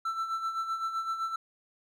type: tone with tremolo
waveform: triangle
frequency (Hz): 1333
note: E6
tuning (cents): +19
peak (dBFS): -26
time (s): 0.05-1.36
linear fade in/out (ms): 5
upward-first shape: sine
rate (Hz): 7.8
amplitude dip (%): 60
effects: none